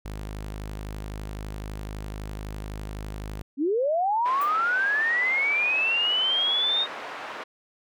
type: tone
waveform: sawtooth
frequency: 51.9 Hz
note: G#1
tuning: in tune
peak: -29 dBFS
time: 0.05-3.42 s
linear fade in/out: 5 ms
type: linear sweep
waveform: sine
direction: up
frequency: 256.6 to 3729 Hz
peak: -21 dBFS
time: 3.57-6.87 s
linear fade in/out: 50 ms
type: band-pass noise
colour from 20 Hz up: pink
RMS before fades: -37 dBFS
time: 4.25-7.44 s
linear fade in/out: 10 ms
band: 660 to 2000 Hz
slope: 12 dB/octave
type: noise with exponential decay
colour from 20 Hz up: violet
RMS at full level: -38 dBFS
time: 4.41-4.56 s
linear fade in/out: 5 ms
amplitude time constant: 31 ms
effects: none